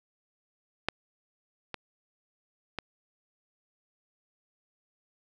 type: clicks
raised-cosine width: 0.3 ms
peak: -10 / -19 / -17 dBFS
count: 3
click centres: 0.886 / 1.743 / 2.787 s
effects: none